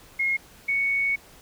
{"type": "tone pair in turn", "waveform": "sine", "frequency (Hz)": [2154, 2222], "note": ["C7", "C#7"], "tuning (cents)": [50, 4], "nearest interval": "minor second", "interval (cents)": 54, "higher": "second", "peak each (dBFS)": -21, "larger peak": "neither", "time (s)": [[0.19, 0.37], [0.68, 1.16]], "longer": "second", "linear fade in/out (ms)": 10, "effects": ["pink hiss -51 dBFS RMS until 1.41 s"]}